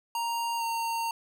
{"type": "tone with pitch glide", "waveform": "square", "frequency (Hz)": [932.3, 918.9], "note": ["A#5", "A#5"], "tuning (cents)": [0, -25], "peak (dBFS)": -29, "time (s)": [0.15, 1.11], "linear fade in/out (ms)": 2, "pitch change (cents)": -25, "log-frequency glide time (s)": [0.57, 0.63], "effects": []}